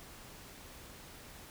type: silence
effects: pink hiss -52 dBFS RMS until 1.5 s